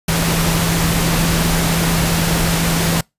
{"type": "tone in noise", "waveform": "sine", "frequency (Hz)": 166.3, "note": "E3", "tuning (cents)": 16, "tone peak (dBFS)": -17, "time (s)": [0.08, 3.01], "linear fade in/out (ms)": 5, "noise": "pink", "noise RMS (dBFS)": -18, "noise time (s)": [0.08, 3.01], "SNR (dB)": -2, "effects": ["noise-tail reverb RT60 0.2 s tail -26 dB re dry", "resampled to 32000 Hz"]}